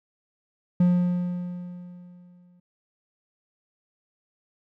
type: tone with exponential decay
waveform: triangle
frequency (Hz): 177.7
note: F3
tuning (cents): +30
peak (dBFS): -13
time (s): 0.8-2.6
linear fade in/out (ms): 5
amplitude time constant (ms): 390
effects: none